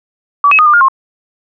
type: tone with pitch steps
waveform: sine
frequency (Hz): 1148 / 2567 / 1238 / 1197 / 1416 / 1070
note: D6 / E7 / D#6 / D6 / F6 / C6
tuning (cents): -40 / -47 / -9 / +33 / +23 / +38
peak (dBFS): -4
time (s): 0.44-0.884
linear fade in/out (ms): 2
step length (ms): 74
effects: none